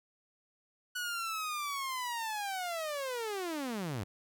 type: linear sweep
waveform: sawtooth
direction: down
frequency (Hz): 1480 to 88.4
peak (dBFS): -31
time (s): 0.95-4.04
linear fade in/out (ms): 10
effects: none